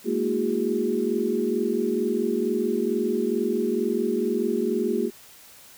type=tone cluster; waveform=sine; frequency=211.7 / 233.9 / 321.5 / 364.2 / 408.7 Hz; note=G#3 / A#3 / E4 / F#4 / G#4; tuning=+33 / +6 / -43 / -27 / -28 cents; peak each=-31 / -27 / -34 / -26 / -27 dBFS; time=0.04-5.11 s; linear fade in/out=50 ms; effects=white hiss -49 dBFS RMS until 5.77 s